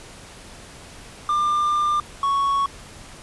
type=tone pair in turn; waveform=triangle; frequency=1195 / 1110.9 Hz; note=D6 / C#6; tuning=+30 / +3 cents; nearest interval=minor second; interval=127 cents; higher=first; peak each=-16 dBFS; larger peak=neither; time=1.29-2 / 2.23-2.66 s; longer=first; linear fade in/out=2 ms; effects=pink hiss -42 dBFS RMS until 3.22 s + resampled to 24000 Hz